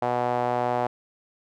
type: tone with band-pass filter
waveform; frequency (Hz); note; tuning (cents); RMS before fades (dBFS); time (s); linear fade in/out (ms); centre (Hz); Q
sawtooth; 122.5; B2; -14; -25; 0.02-0.87; 5; 740; 2.8
effects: none